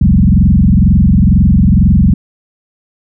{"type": "tone with frequency modulation", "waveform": "sine", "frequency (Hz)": 130.81, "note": "C3", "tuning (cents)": 0, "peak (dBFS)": -4, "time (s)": [0.01, 2.14], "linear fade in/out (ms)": 5, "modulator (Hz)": 22.1, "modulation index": 3.8, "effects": []}